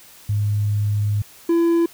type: tone pair in turn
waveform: sine / triangle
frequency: 103.83 / 336.8 Hz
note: G#2 / E4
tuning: 0 / +37 cents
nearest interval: octave + minor sixth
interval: 2037 cents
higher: second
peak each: -17 / -12 dBFS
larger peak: second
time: 0.29-1.22 / 1.49-1.86 s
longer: first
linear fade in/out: 5 ms
effects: white hiss -46 dBFS RMS until 1.93 s